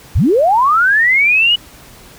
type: linear sweep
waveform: sine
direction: up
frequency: 43.4 to 2960 Hz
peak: -8 dBFS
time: 0.15-1.56 s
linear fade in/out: 10 ms
effects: pink hiss -40 dBFS RMS until 2.18 s